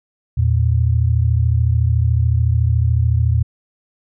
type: tone pair together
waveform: sine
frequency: 82 / 115.81 Hz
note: E2 / A#2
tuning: -9 / -11 cents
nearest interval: tritone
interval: 598 cents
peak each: -15 dBFS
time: 0.37-3.43 s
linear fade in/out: 10 ms
effects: none